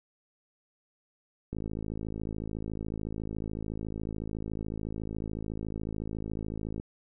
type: click train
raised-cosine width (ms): 3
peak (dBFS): -23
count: 285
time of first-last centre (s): 1.53-6.799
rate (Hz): 53.9
effects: none